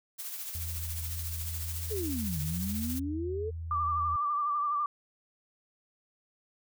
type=noise with tremolo; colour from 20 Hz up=blue; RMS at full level=-37 dBFS; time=0.18-3 s; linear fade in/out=20 ms; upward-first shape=triangle; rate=14 Hz; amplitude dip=50%
type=tone; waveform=sine; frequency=82.41 Hz; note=E2; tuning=in tune; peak=-35 dBFS; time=0.55-4.16 s; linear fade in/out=0 ms
type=exponential two-way sweep; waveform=sine; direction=down then up; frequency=453.4 to 147.3 to 453.4 Hz; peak=-32 dBFS; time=1.9-3.51 s; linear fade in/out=20 ms; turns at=2.4 s
type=tone with vibrato; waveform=sine; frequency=1175 Hz; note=D6; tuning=1 cent sharp; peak=-27 dBFS; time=3.71-4.86 s; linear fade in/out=2 ms; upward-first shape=sine; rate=12 Hz; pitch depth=44 cents each way
effects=none